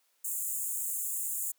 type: high-pass noise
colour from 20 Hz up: pink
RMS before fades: -34 dBFS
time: 0.24-1.52 s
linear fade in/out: 10 ms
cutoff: 6900 Hz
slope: 96 dB/octave
effects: white hiss -72 dBFS RMS until 1.58 s + high-pass 400 Hz 12 dB/octave